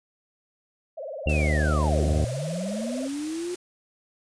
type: tone with vibrato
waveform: sine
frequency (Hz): 583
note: D5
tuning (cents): -13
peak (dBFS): -32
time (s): 0.97-3.08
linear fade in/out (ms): 10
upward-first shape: triangle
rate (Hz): 19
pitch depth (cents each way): 260
type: harmonic tone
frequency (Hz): 75.5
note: D2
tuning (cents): +48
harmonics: 1 / 2 / 3 / 4 / 5 / 6 / 7 / 8 / 9 / 10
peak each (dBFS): -22 / -28 / -32 / -34 / -36 / -38 / -39 / -40 / -41 / -42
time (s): 1.26-2.25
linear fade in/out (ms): 5
type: linear two-way sweep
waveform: sine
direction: down then up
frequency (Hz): 2794 to 87.31 to 362.9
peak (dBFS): -28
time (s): 1.27-3.55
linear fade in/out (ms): 5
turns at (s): 2.11
type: noise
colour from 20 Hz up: white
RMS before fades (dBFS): -40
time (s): 1.29-3.56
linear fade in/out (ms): 5
effects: resampled to 22050 Hz

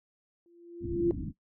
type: tone with exponential growth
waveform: sine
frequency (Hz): 343.4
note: F4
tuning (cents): -29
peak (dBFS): -20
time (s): 0.46-1.11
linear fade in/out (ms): 1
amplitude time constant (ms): 140
type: low-pass noise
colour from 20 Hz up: white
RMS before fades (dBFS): -37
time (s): 0.8-1.33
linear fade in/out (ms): 50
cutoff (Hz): 310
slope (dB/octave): 96
effects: noise-tail reverb RT60 0.1 s tail -17 dB re dry

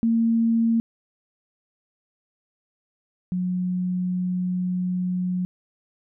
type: tone pair in turn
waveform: sine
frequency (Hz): 228.6 / 181.44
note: A#3 / F#3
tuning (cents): -34 / -34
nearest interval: major third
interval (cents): 400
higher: first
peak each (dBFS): -17 / -22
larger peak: first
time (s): 0.03-0.8 / 3.32-5.45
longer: second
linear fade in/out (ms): 0
effects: none

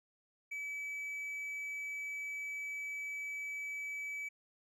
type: tone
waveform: triangle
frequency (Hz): 2293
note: D7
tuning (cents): -42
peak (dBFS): -37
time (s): 0.51-4.29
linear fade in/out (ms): 10
effects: none

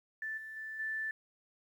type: tone with level steps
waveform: sine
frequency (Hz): 1760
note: A6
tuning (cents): 0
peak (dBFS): -36 / -43 / -40 / -34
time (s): 0.22-1.11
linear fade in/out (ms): 2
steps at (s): 0.37 / 0.56 / 0.79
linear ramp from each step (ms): 10
effects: 11-bit

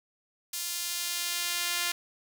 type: tone with high-pass filter sweep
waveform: sawtooth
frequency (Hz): 348.6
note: F4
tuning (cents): -3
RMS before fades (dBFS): -32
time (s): 0.53-1.92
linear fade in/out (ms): 5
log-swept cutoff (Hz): 5500 to 2100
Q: 0.7
effects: none

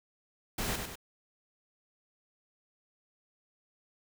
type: noise with echo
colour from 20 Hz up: pink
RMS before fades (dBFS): -34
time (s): 0.58-0.76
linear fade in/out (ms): 5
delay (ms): 98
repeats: 2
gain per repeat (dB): -5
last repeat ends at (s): 0.956
effects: none

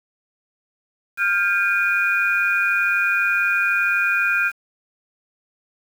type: tone cluster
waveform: sine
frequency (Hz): 1400 / 1588 / 2449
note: F6 / G6 / D#7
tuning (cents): +4 / +22 / -28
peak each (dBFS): -21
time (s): 1.17-4.52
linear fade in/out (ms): 50
effects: 7-bit

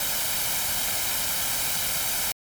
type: noise with comb filter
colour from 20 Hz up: white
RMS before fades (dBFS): -26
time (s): 0-2.32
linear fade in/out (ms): 2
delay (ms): 1.3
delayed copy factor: +0.55
effects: MP3 96 kbps

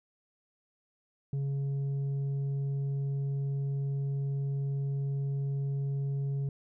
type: tone with tanh clipping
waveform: sine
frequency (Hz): 138.8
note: C#3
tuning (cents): +3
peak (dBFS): -30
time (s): 1.33-6.49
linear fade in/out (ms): 2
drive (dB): 4
effects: none

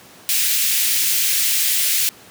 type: high-pass noise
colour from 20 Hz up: white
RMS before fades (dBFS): -18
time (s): 0.29-2.09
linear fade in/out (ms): 0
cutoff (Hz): 2000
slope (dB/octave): 24
effects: pink hiss -44 dBFS RMS until 2.3 s + high-pass 150 Hz 12 dB/octave

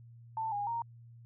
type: tone with pitch steps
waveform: sine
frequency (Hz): 888 / 817 / 930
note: A5 / G#5 / A#5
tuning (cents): +16 / -29 / -4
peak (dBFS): -32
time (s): 0.37-0.82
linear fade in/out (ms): 2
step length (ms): 150
effects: added 117 Hz sine -51 dBFS peak until 1.25 s

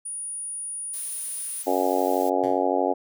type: tone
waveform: sine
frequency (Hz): 9650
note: D9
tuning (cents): +46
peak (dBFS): -30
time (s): 0.05-1.63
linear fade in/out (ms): 10
type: noise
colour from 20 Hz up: blue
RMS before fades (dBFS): -40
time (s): 0.93-2.3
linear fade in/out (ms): 10
type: harmonic tone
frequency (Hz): 92.5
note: F#2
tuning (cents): 0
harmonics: 3 / 4 / 5 / 6 / 7 / 8 / 9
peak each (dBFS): -28 / -28 / -28 / -28 / -28 / -28 / -28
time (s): 1.66-2.94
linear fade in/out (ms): 20
type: tone with exponential decay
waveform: 10% pulse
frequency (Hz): 130.81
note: C3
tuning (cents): 0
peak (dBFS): -27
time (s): 2.43-2.75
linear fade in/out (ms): 5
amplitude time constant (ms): 68
effects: none

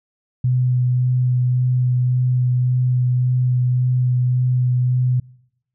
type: tone with vibrato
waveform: sine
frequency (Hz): 125.5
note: B2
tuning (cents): +28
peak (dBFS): -14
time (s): 0.44-5.2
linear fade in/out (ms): 5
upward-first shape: sine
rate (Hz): 1.8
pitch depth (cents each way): 10
effects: noise-tail reverb RT60 0.8 s tail -25 dB re dry

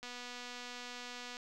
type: click train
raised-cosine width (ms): 0.2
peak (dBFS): -29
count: 329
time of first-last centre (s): 0.03-1.369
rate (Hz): 245
effects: none

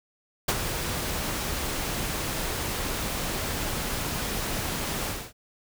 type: noise with ADSR envelope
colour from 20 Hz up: pink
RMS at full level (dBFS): -22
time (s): 0.48-5.33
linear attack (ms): 7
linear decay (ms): 51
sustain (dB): -8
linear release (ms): 260
effects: none

